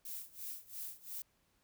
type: noise with tremolo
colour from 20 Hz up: violet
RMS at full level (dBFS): -43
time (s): 0.05-1.22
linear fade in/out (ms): 2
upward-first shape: sine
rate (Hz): 2.9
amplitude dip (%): 90
effects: pink hiss -75 dBFS RMS until 1.63 s